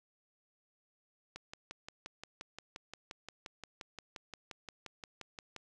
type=click train; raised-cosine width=0.2 ms; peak=-27 dBFS; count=25; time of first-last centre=1.36-5.563 s; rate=5.71 Hz; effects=none